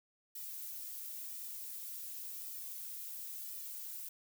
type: noise with flanger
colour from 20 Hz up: violet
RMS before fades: -45 dBFS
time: 0.35-4.09 s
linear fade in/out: 5 ms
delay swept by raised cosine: 1.8 to 3.1 ms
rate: 0.94 Hz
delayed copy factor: -0.75
effects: none